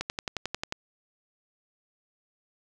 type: click train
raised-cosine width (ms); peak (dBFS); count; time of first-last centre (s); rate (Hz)
0.2; -13; 9; 0.01-0.724; 11.2
effects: none